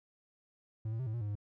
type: tone with pitch steps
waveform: triangle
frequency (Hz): 109.6 / 112.8 / 130.2 / 109.3 / 118.6 / 104 / 103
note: A2 / A2 / C3 / A2 / A#2 / G#2 / G#2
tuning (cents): -6 / +44 / -8 / -11 / +30 / +3 / -14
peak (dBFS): -32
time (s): 0.85-1.354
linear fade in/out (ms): 5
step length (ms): 72
effects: none